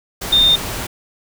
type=tone in noise; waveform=sine; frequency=3636 Hz; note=A#7; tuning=44 cents flat; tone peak=-9 dBFS; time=0.32-0.56 s; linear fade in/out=10 ms; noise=pink; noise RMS=-25 dBFS; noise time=0.21-0.87 s; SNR=+13 dB; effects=none